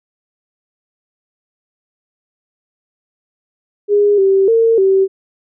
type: tone with pitch steps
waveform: sine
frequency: 410.5 / 387.8 / 455.5 / 385.2 Hz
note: G#4 / G4 / A#4 / G4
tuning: -20 / -19 / -40 / -30 cents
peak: -8 dBFS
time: 3.88-5.08 s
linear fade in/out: 50 ms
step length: 300 ms
effects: none